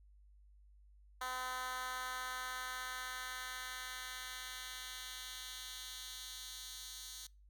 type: tone with high-pass filter sweep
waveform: 10% pulse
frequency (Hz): 254.8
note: C4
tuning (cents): -46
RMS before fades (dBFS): -45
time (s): 1.21-7.27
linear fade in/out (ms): 5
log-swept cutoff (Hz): 1000 to 4600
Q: 1.3
effects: noise-tail reverb RT60 0.3 s tail -25 dB re dry + added 50 Hz sine -60 dBFS peak until 7.49 s